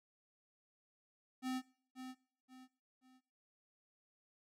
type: tone with echo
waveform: square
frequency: 257.4 Hz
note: C4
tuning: 28 cents flat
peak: -38 dBFS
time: 1.42-1.62 s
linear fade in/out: 50 ms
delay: 530 ms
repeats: 3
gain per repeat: -9 dB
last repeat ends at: 3.21 s
effects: noise-tail reverb RT60 0.5 s tail -19 dB re dry + low-pass 12000 Hz 12 dB/octave